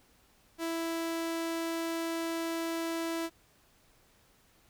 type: tone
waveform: sawtooth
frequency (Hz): 330.6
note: E4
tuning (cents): +5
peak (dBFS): -28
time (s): 0.58-3.3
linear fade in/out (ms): 50
effects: pink hiss -65 dBFS RMS until 4.69 s